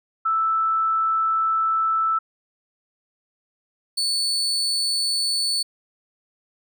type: tone pair in turn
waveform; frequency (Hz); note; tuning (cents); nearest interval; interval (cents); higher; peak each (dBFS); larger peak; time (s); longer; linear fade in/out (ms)
sine / 35% pulse; 1318.5 / 4455; E6 / C#8; 0 / +8; octave + major sixth; 2108; second; -18 / -19; first; 0.25-2.19 / 3.97-5.63; first; 10
effects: none